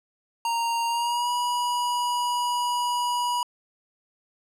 square tone with pitch glide, 930 to 971.2 Hz, A#5 to B5, -4 to -29 cents, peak -24 dBFS, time 0.45-3.43 s, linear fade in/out 2 ms, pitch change +75 cents, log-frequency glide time 0.87-1.3 s, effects low-pass 12000 Hz 12 dB/octave

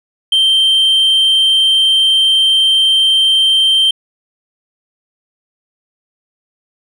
sine tone, 3136 Hz, G7, in tune, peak -5 dBFS, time 0.32-3.91 s, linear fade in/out 5 ms, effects tanh soft clip ceiling -7 dBFS

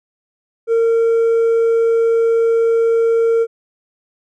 triangle tone with hard clipping, 458.1 Hz, A#4, 30 cents flat, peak -10 dBFS, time 0.67-3.47 s, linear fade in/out 50 ms, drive 1 dB, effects none

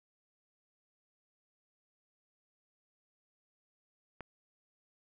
click, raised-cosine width 0.5 ms, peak -28 dBFS, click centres 4.207 s, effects none

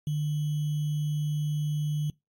sine tone with sample-and-hold, 150 Hz, D3, 37 cents sharp, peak -25 dBFS, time 0.07-2.1 s, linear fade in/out 2 ms, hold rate 3150 Hz, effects noise-tail reverb RT60 0.2 s tail -23 dB re dry + MP3 64 kbps

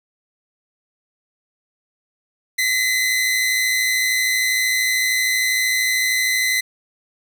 sawtooth tone pair together, 1925 / 2038 Hz, B6 / C7, -45 / -46 cents, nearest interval minor second, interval 99 cents, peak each -22 / -14 dBFS, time 2.58-6.61 s, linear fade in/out 10 ms, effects none

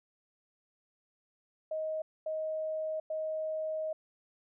sine tone bursts at uneven times, 628 Hz, D#5, 16 cents sharp, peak -32 dBFS, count 3, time 1.71-2.02 / 2.26-3 / 3.1-3.93 s, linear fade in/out 5 ms, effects none

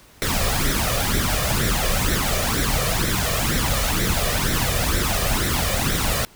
pink noise with flanger, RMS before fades -21 dBFS, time 0.22-6.25 s, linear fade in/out 0 ms, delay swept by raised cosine 0.52 to 1.72 ms, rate 2.1 Hz, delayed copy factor +0.65, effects pink hiss -50 dBFS RMS until 6.35 s

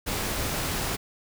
pink noise, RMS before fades -29 dBFS, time 0.06-0.97 s, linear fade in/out 20 ms, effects none

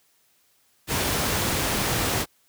pink noise, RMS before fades -24 dBFS, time 0.87-2.26 s, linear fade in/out 50 ms, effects white hiss -64 dBFS RMS until 2.48 s + high-pass 60 Hz 12 dB/octave

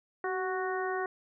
harmonic tone with a mistuned harmonic, 370 Hz, F#4, in tune, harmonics 1 / 2 / 3 / 4 / 5, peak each -33 / -36 / -38 / -39 / -40 dBFS, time 0.24-1.06 s, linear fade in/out 2 ms, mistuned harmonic 1, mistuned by +36 cents, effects none

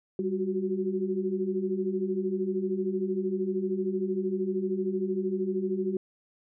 sine tone cluster, 196.8 / 365.6 / 378.6 Hz, G3 / F#4 / F#4, +7 / -21 / +40 cents, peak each -31 dBFS, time 0.19-5.97 s, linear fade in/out 2 ms, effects none

